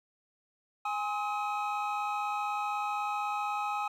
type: tone cluster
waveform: triangle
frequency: 826 / 1049 / 1274 / 2534 Hz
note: G#5 / C6 / D#6 / D#7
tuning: -10 / +4 / +41 / +31 cents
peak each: -31 / -40 / -33 / -40 dBFS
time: 0.85-3.88 s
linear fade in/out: 5 ms
effects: none